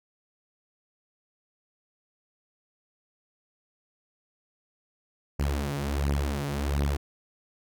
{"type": "beating tone pair", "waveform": "sawtooth", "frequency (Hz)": [70.2, 71.6], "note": ["C#2", "D2"], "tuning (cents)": [22, -43], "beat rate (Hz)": 1.4, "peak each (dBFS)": -25, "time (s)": [5.39, 6.97], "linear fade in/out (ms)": 10, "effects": []}